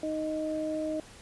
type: tone pair together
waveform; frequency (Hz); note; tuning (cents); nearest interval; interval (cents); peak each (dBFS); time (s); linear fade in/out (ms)
sine; 311.1 / 622.3; D#4 / D#5; 0 / 0; octave; 1200; -32 / -32; 0.03-1; 2
effects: pink hiss -51 dBFS RMS until 1.21 s + resampled to 24000 Hz